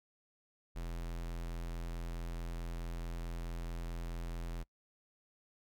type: tone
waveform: square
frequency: 42.31 Hz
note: E1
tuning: 46 cents sharp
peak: -39 dBFS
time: 0.75-4.64 s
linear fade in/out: 20 ms
effects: noise-tail reverb RT60 0.1 s tail -25 dB re dry